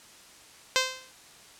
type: tone with exponential decay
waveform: 5% pulse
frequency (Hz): 518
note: C5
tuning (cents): -17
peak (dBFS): -7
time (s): 0.76-1.12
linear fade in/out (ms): 0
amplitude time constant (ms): 77
effects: white hiss -52 dBFS RMS until 1.59 s + low-pass 9000 Hz 12 dB/octave